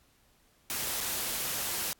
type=noise with dropouts; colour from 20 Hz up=white; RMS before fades=-33 dBFS; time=0.7-1.93 s; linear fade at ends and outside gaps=0 ms; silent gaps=1.005-1.009 s; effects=pink hiss -66 dBFS RMS until 1.99 s + AAC 64 kbps